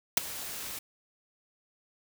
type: noise with ADSR envelope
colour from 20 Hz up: white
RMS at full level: -18 dBFS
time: 0.17-0.79 s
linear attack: 4 ms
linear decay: 11 ms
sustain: -21 dB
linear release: 5 ms
effects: none